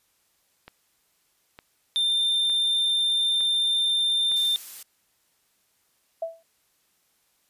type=click train; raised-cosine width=0.3 ms; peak=-26 dBFS; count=5; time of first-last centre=0.68-4.316 s; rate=1.1 Hz
type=tone; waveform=triangle; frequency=3591 Hz; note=A7; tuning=35 cents sharp; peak=-19 dBFS; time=1.96-4.56 s; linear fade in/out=0 ms
type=noise; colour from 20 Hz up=blue; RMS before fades=-39 dBFS; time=4.36-4.83 s; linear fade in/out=5 ms
type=tone with exponential decay; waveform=sine; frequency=659.3 Hz; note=E5; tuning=in tune; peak=-23 dBFS; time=6.22-6.43 s; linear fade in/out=5 ms; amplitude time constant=45 ms
effects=white hiss -68 dBFS RMS until 7.49 s + resampled to 32000 Hz